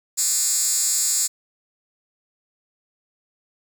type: tone with high-pass filter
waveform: 10% pulse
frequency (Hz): 303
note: D#4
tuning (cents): -46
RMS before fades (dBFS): -21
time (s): 0.17-1.28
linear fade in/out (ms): 20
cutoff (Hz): 7100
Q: 3
effects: none